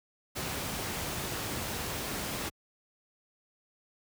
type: noise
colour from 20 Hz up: pink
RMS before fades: -35 dBFS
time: 0.35-2.5 s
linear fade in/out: 20 ms
effects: high-pass 60 Hz 12 dB/octave